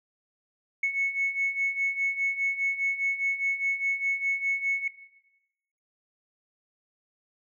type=beating tone pair; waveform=sine; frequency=2201 / 2205.9 Hz; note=C#7 / C#7; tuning=-13 / -9 cents; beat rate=4.9 Hz; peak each=-29 / -25 dBFS; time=0.83-4.88 s; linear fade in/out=5 ms; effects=noise-tail reverb RT60 1.0 s tail -17 dB re dry + tanh soft clip ceiling -18 dBFS